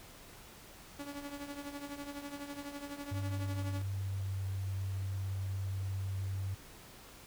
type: tone with tremolo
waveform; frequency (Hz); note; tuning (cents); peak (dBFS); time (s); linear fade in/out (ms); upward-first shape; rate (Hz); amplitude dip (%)
sawtooth; 285.1; C#4; +49; -35; 0.99-3.82; 5; triangle; 12; 75
type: tone with pitch glide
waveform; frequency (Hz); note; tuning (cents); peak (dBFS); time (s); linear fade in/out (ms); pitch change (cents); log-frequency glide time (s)
sine; 98.8 to 96.32; G2 to G2; +14 to -30; -34; 3.11-6.55; 10; -44; 3.36-4.46
effects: pink hiss -54 dBFS RMS until 7.26 s